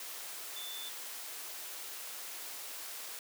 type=tone in noise; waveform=sine; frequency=3520 Hz; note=A7; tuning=in tune; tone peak=-43 dBFS; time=0.56-0.89 s; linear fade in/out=2 ms; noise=white; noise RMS=-44 dBFS; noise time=0-3.19 s; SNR=-2 dB; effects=high-pass 400 Hz 12 dB/octave